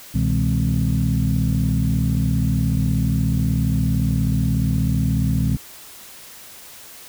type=tone cluster; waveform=sine; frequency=67.8 / 124 / 160.8 / 204.1 / 258.8 Hz; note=C#2 / B2 / E3 / G#3 / C4; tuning=-38 / +7 / -43 / -30 / -19 cents; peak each=-22 / -20 / -22 / -24 / -26 dBFS; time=0.14-5.57 s; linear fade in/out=10 ms; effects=tanh soft clip ceiling -8 dBFS + white hiss -41 dBFS RMS until 7.08 s